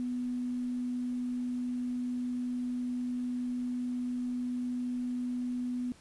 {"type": "tone with quantisation", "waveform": "sine", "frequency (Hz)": 247.3, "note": "B3", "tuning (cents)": 3, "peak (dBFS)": -31, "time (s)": [0, 5.92], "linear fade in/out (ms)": 0, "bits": 10, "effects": ["pink hiss -59 dBFS RMS until 6 s", "resampled to 24000 Hz"]}